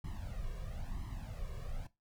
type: noise with flanger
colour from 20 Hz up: brown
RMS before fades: -41 dBFS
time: 0.04-1.87 s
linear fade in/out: 5 ms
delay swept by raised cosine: 0.97 to 1.8 ms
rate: 1 Hz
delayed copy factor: +0.95
effects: noise-tail reverb RT60 0.2 s tail -17 dB re dry